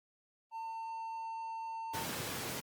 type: tone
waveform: triangle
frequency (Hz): 902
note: A5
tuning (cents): +43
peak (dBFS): -37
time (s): 0.51-2.06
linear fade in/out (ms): 50
type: high-pass noise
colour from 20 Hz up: pink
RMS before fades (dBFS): -40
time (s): 1.93-2.61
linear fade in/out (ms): 20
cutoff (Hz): 100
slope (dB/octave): 24
effects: Opus 24 kbps